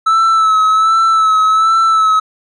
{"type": "tone with vibrato", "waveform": "triangle", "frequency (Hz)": 1308, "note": "E6", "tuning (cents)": -14, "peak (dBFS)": -6, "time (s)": [0.06, 2.2], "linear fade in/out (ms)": 10, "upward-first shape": "sine", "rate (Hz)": 1.3, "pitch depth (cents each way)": 35, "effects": ["resampled to 24000 Hz"]}